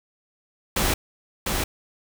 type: noise with echo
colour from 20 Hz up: pink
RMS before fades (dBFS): -22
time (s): 0.76-0.94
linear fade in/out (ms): 5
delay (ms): 700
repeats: 1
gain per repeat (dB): -3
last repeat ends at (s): 1.64
effects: none